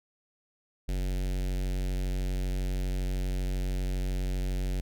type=tone with notch filter; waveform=square; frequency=46.32 Hz; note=F#1; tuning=3 cents sharp; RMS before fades=-30 dBFS; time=0.88-4.81 s; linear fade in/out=10 ms; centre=1100 Hz; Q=0.83; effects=none